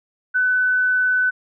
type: tone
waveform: sine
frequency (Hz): 1503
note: F#6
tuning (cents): +27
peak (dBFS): -15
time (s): 0.34-1.31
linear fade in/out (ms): 20
effects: none